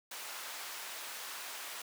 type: high-pass noise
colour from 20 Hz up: pink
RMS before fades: -44 dBFS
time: 0.11-1.82 s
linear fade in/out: 5 ms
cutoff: 920 Hz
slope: 12 dB/octave
effects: none